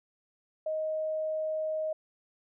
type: tone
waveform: sine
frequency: 626 Hz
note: D#5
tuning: 10 cents sharp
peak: -29 dBFS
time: 0.66-1.93 s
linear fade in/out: 5 ms
effects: none